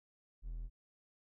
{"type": "tone", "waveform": "triangle", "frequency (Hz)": 41.2, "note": "E1", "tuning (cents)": 0, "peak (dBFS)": -38, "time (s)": [0.42, 0.7], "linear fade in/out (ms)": 50, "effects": []}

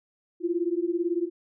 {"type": "beating tone pair", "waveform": "sine", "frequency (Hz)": [336, 354], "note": ["E4", "F4"], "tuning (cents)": [33, 23], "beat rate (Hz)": 18, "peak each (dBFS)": -27, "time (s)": [0.4, 1.3], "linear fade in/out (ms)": 50, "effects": []}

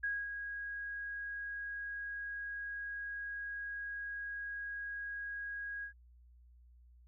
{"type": "tone with ADSR envelope", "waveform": "sine", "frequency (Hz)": 1645, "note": "G#6", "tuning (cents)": -17, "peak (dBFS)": -32, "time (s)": [0.03, 5.93], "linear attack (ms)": 11, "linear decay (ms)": 230, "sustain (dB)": -7, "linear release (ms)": 96, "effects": ["added 60 Hz sine -58 dBFS peak until 7.07 s"]}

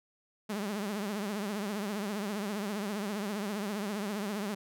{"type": "tone with vibrato", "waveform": "sawtooth", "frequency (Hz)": 205.1, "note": "G#3", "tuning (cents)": -21, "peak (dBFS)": -29, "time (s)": [0.49, 4.55], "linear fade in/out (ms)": 10, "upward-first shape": "triangle", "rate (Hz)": 15, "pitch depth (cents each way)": 130, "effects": []}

